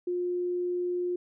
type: tone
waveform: sine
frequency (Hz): 355.8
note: F4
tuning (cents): +32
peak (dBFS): -27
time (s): 0.07-1.16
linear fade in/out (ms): 5
effects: none